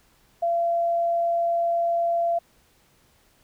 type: tone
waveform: sine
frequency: 682 Hz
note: F5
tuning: 41 cents flat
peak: -20 dBFS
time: 0.42-2.39 s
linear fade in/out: 10 ms
effects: pink hiss -61 dBFS RMS until 3.43 s